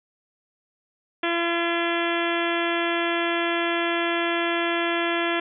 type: harmonic tone with a mistuned harmonic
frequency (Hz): 340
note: F4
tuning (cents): -46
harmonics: 1 / 2 / 3 / 4 / 5 / 6 / 7 / 8 / 9 / 10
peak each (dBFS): -26 / -29 / -32 / -32 / -30 / -33 / -33 / -34 / -36 / -36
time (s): 1.23-5.4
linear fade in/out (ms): 5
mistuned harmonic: 9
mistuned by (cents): +26
effects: none